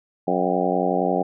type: harmonic tone with a mistuned harmonic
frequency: 90.9 Hz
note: F#2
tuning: 30 cents flat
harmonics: 2 / 3 / 4 / 5 / 6 / 7 / 8 / 9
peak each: -27 / -27 / -27 / -27 / -27 / -27 / -27 / -27 dBFS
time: 0.27-1.23 s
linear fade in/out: 10 ms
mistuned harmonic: 9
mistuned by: -58 cents
effects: none